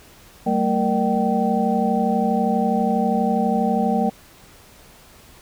sine tone cluster, 193.9 / 226.2 / 468 / 603 / 769 Hz, G3 / A3 / A#4 / D5 / G5, -19 / +48 / +7 / +46 / -33 cents, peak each -23 / -21 / -26 / -28 / -22 dBFS, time 0.46-4.1 s, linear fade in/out 10 ms, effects pink hiss -48 dBFS RMS until 5.41 s

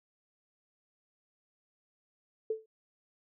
sine tone with exponential decay, 440 Hz, A4, in tune, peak -26 dBFS, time 2.5-2.66 s, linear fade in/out 5 ms, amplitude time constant 34 ms, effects none

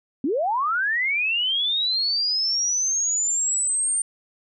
sine linear sweep, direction up, 240 to 8870 Hz, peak -20 dBFS, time 0.24-4.02 s, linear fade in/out 2 ms, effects none

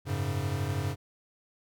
square chord, F# suspended second, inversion none, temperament equal with one note detuned, 92.5 / 104.73 / 138.59 Hz, F#2 / G#2 / C#3, 0 / +15 / 0 cents, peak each -34 dBFS, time 0.05-0.96 s, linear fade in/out 50 ms, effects none

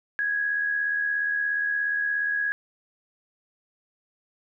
sine tone with amplitude modulation, 1661.2 Hz, G#6, in tune, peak -21 dBFS, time 0.19-2.52 s, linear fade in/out 0 ms, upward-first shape sine, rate 77 Hz, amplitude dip 45%, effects none

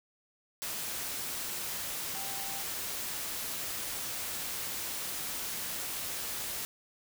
sine tone in noise, 784 Hz, G5, in tune, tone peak -45 dBFS, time 2.15-2.62 s, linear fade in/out 0 ms, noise white, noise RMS -37 dBFS, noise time 0.62-6.65 s, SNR -11 dB, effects none

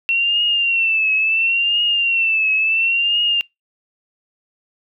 sine tone with vibrato, 2713 Hz, E7, 49 cents sharp, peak -14 dBFS, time 0.09-3.41 s, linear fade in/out 0 ms, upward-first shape triangle, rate 0.72 Hz, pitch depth 99 cents each way, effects noise-tail reverb RT60 0.2 s tail -25 dB re dry

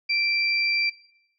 sine tone pair together, 2349 / 4728 Hz, D7 / D8, 0 / +11 cents, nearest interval octave, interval 1211 cents, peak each -23 / -26 dBFS, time 0.09-0.9 s, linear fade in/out 10 ms, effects noise-tail reverb RT60 0.8 s tail -18 dB re dry

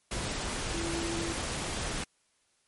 sine tone in noise, 335.4 Hz, E4, 30 cents sharp, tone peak -34 dBFS, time 0.74-1.33 s, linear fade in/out 5 ms, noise pink, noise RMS -34 dBFS, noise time 0.11-2.04 s, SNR -3 dB, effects white hiss -71 dBFS RMS until 2.67 s + MP3 48 kbps

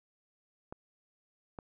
clicks, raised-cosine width 1 ms, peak -28 dBFS, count 2, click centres 0.725 / 1.588 s, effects none

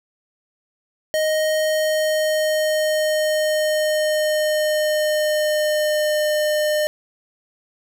square tone with pitch glide, 622.3 to 606 Hz, D#5 to D#5, 0 to -46 cents, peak -18 dBFS, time 1.14-6.87 s, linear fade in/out 0 ms, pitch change -46 cents, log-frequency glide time 1.56-6.27 s, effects none

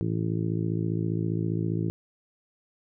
harmonic tone, 55 Hz, A1, in tune, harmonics 2 / 3 / 4 / 5 / 6 / 7 / 8, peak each -29 / -29 / -39 / -37 / -33 / -38 / -43 dBFS, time 0.01-1.9 s, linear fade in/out 0 ms, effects none

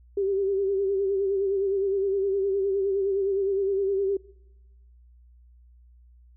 sine tone with vibrato, 392 Hz, G4, in tune, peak -22 dBFS, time 0.17-4.17 s, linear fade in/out 5 ms, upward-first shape sine, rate 9.7 Hz, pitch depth 50 cents each way, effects noise-tail reverb RT60 1.0 s tail -24 dB re dry + added 60 Hz sine -51 dBFS peak until 6.36 s

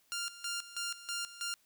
10% pulse tone with tremolo, 1396.9 Hz, F6, in tune, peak -27 dBFS, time 0.12-1.54 s, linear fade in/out 0 ms, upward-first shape square, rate 3.1 Hz, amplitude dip 80%, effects white hiss -70 dBFS RMS until 1.65 s

